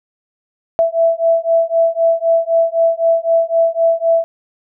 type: beating tone pair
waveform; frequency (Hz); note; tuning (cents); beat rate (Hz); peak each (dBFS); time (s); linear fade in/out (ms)
sine; 661 / 664.9; E5 / E5; +5 / +15; 3.9; -14; 0.79-4.24; 0
effects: none